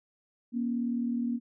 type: tone pair together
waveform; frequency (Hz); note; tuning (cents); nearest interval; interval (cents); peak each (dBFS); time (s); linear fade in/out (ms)
sine; 237.6 / 277.2; A#3 / C#4; +33 / 0; minor third; 267; -28 / -36; 0.52-1.4; 50
effects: none